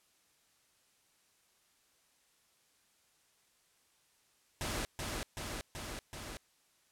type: noise with echo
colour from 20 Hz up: pink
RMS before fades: -37 dBFS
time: 4.61-4.85 s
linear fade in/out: 0 ms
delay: 380 ms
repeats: 4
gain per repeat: -2 dB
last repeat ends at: 6.37 s
effects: white hiss -71 dBFS RMS until 6.91 s + low-pass 11000 Hz 12 dB/octave

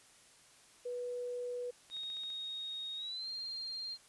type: tone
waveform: sine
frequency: 490.2 Hz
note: B4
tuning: 13 cents flat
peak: -37 dBFS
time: 0.85-1.71 s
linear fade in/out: 10 ms
type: tone with pitch glide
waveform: sine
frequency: 3736 to 4194 Hz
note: A#7 to C8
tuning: +3 to +3 cents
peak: -39 dBFS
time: 1.9-3.98 s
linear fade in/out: 50 ms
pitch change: +200 cents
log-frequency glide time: 2.96-3.28 s
type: click train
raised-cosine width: 0.2 ms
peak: -39 dBFS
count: 7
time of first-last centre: 1.9-2.303 s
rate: 14.9 Hz
effects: white hiss -62 dBFS RMS until 4.08 s + resampled to 24000 Hz

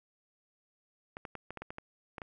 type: clicks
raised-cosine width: 0.5 ms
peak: -26 dBFS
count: 10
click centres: 1.169 / 1.252 / 1.353 / 1.506 / 1.573 / 1.62 / 1.705 / 1.784 / 2.182 / 2.218 s
effects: none

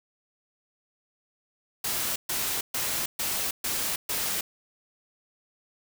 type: noise bursts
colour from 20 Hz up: white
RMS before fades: -29 dBFS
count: 6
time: 1.84-4.41 s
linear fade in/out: 5 ms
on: 320 ms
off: 130 ms
effects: none

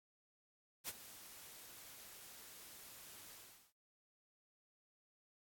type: noise with ADSR envelope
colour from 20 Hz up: white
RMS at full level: -42 dBFS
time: 0.84-3.73 s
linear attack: 44 ms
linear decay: 37 ms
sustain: -14 dB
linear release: 400 ms
effects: AAC 64 kbps

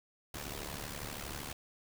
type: noise with amplitude modulation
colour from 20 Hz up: pink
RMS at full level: -39 dBFS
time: 0.34-1.53 s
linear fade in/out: 5 ms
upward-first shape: sine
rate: 72.6 Hz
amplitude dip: 75%
effects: none

